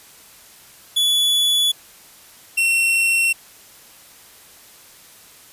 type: tone pair in turn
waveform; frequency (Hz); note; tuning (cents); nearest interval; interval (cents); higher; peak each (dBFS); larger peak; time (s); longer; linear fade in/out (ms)
45% pulse; 3423 / 2717; A7 / F7; -48 / -48; major third; 400; first; -15; neither; 0.96-1.72 / 2.57-3.33; neither; 10
effects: white hiss -46 dBFS RMS until 5.52 s + resampled to 32000 Hz